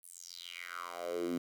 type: tone with high-pass filter sweep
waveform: 10% pulse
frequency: 87.2 Hz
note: F2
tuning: 2 cents flat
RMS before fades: -41 dBFS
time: 0.03-1.38 s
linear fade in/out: 5 ms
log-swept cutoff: 11000 to 230 Hz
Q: 5
effects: 11-bit